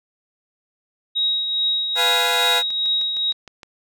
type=tone with tremolo; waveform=sine; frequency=3800 Hz; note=A#7; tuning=33 cents sharp; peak=-16 dBFS; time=1.15-3.33 s; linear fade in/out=20 ms; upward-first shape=triangle; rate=2.4 Hz; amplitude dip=50%
type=chord; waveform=15% pulse; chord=F diminished; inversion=second; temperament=equal with one note detuned; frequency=493.9 / 694.8 / 830.6 Hz; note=Cb5 / F5 / Ab5; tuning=0 / -9 / 0 cents; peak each=-17 dBFS; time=1.95-2.63 s; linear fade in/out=50 ms
type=click train; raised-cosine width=0.2 ms; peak=-22 dBFS; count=8; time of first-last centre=2.55-3.632 s; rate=6.47 Hz
effects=none